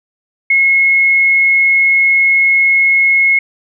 sine tone, 2171 Hz, C#7, 37 cents flat, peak -7 dBFS, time 0.5-3.39 s, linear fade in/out 5 ms, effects none

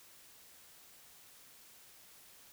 silence, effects white hiss -59 dBFS RMS until 2.52 s

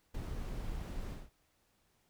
brown noise with ADSR envelope, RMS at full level -36 dBFS, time 0.14-1.3 s, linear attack 9 ms, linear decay 8 ms, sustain -4 dB, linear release 200 ms, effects pink hiss -74 dBFS RMS until 2.09 s

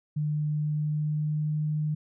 sine tone with pitch glide, 150.5 to 152.25 Hz, D3 to D#3, +43 to -37 cents, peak -25 dBFS, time 0.16-1.95 s, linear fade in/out 10 ms, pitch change +20 cents, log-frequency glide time 0.53-1.59 s, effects none

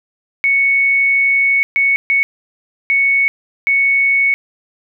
sine tone bursts at uneven times, 2217 Hz, C#7, in tune, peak -10 dBFS, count 5, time 0.44-1.63 / 1.76-1.96 / 2.1-2.23 / 2.9-3.28 / 3.67-4.34 s, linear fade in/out 0 ms, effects none

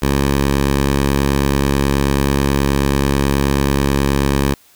10% pulse tone, 69.3 Hz, C#2, in tune, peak -5 dBFS, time 0.02-4.54 s, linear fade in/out 5 ms, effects white hiss -50 dBFS RMS until 4.75 s

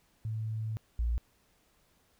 sine tone pair in turn, 110 / 58.27 Hz, A2 / A#1, 0 / 0 cents, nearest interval major seventh, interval 1100 cents, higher first, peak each -32 / -27 dBFS, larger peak second, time 0.25-0.77 / 0.99-1.18 s, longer first, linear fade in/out 0 ms, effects pink hiss -69 dBFS RMS until 2.19 s

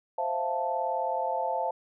sine chord, F major seventh, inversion second, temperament equal, 523.3 / 659.3 / 698.5 / 880 Hz, C5 / E5 / F5 / A5, 0 / 0 / 0 / 0 cents, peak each -33 / -34 / -33 / -30 dBFS, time 0.18-1.71 s, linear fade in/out 5 ms, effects none

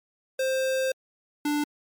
square tone pair in turn, 525 / 294.6 Hz, C5 / D4, +6 / +6 cents, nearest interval minor seventh, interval 1000 cents, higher first, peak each -24 dBFS, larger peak neither, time 0.39-0.92 / 1.45-1.64 s, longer first, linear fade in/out 5 ms, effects MP3 96 kbps

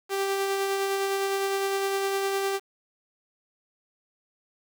sawtooth tone with tremolo, 392 Hz, G4, in tune, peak -20 dBFS, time 0.09-2.6 s, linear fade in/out 50 ms, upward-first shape sine, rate 9.8 Hz, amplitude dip 25%, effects 8-bit

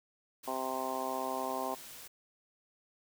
white noise, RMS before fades -49 dBFS, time 0.43-2.08 s, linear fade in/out 10 ms
harmonic tone, 130.81 Hz, C3, in tune, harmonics 2 / 3 / 4 / 5 / 6 / 7 / 8, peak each -43 / -43 / -43 / -40 / -40 / -41 / -40 dBFS, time 0.47-1.75 s, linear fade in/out 10 ms
effects none

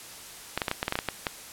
clicks, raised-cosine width 0.3 ms, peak -10 dBFS, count 11, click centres 0.576 / 0.618 / 0.682 / 0.714 / 0.829 / 0.881 / 0.924 / 0.955 / 0.989 / 1.087 / 1.268 s, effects white hiss -44 dBFS RMS until 1.52 s + low-pass 12000 Hz 12 dB/octave

